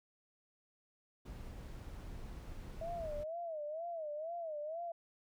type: noise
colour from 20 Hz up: brown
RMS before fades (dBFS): -47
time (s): 1.25-3.24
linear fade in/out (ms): 10
type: tone with vibrato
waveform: sine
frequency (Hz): 639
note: D#5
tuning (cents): +46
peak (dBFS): -39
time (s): 2.81-4.92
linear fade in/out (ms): 5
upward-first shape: sine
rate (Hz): 2.1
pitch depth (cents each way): 140
effects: none